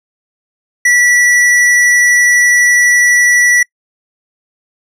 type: tone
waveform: square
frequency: 1952 Hz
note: B6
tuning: 21 cents flat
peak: -7 dBFS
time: 0.85-3.63 s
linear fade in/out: 5 ms
effects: noise-tail reverb RT60 0.1 s tail -26 dB re dry + low-pass 10000 Hz 12 dB/octave